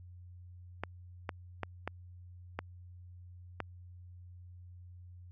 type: clicks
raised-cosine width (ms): 0.5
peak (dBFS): -20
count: 6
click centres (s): 0.836 / 1.292 / 1.633 / 1.876 / 2.59 / 3.603
effects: added 89 Hz sine -49 dBFS peak until 5.31 s